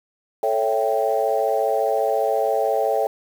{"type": "chord", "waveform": "sine", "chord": "A dominant seventh", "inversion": "none", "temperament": "equal", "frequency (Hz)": [440, 554.4, 659.3, 784], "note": ["A4", "C#5", "E5", "G5"], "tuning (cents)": [0, 0, 0, 0], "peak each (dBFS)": -23, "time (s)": [0.43, 3.07], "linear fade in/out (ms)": 2, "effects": ["tanh soft clip ceiling -7 dBFS", "7-bit"]}